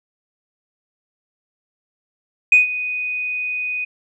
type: tone with ADSR envelope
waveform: sine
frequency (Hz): 2489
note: D#7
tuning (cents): 0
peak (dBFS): -5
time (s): 2.52-3.85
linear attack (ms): 4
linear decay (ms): 140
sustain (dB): -16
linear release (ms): 11
effects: tanh soft clip ceiling -2 dBFS